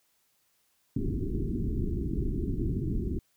pink low-pass noise, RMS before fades -30 dBFS, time 0.96-3.19 s, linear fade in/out 5 ms, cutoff 400 Hz, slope 96 dB/octave, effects white hiss -71 dBFS RMS until 3.36 s

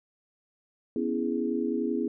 sine chord, C# minor seventh, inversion third, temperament equal, 246.9 / 277.2 / 329.6 / 415.3 Hz, B3 / C#4 / E4 / G#4, 0 / 0 / 0 / 0 cents, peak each -30 / -33 / -31 / -32 dBFS, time 0.96-2.08 s, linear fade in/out 2 ms, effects none

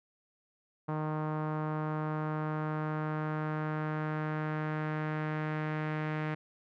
sawtooth tone with low-pass filter sweep, 154.2 Hz, D#3, 15 cents flat, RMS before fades -34 dBFS, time 0.88-6.35 s, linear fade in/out 10 ms, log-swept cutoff 1100 to 2000 Hz, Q 2, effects none

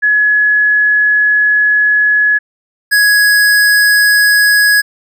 sine / square tone pair in turn, 1693 / 1669.7 Hz, G#6 / G#6, +33 / +9 cents, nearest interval unison, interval 24 cents, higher first, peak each -7 dBFS, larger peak neither, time 0.02-2.39 / 2.91-4.82 s, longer first, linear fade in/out 20 ms, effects none

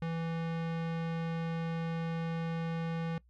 square tone with low-pass filter, 165.1 Hz, E3, 3 cents sharp, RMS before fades -35 dBFS, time 0.02-3.18 s, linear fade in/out 2 ms, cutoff 2800 Hz, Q 0.82, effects noise-tail reverb RT60 0.1 s tail -22 dB re dry + added 60 Hz sine -61 dBFS peak until 3.29 s

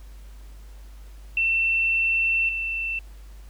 sine tone pair in turn, 2690 / 2679 Hz, E7 / E7, +34 / +27 cents, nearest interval unison, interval 7 cents, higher first, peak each -19 / -25 dBFS, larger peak first, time 1.37-2.49 / 2.49-2.99 s, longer first, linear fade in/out 2 ms, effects added 50 Hz sine -40 dBFS peak until 3.49 s + pink hiss -56 dBFS RMS until 3.49 s

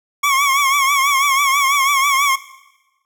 25% pulse tone with vibrato, 1108.7 Hz, C#6, in tune, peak -9 dBFS, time 0.23-2.36 s, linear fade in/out 10 ms, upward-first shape triangle, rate 6.1 Hz, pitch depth 90 cents each way, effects noise-tail reverb RT60 1.0 s tail -17 dB re dry

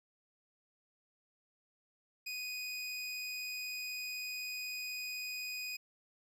25% pulse tone, 2489 Hz, D#7, in tune, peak -35 dBFS, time 2.26-5.77 s, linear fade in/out 10 ms, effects none

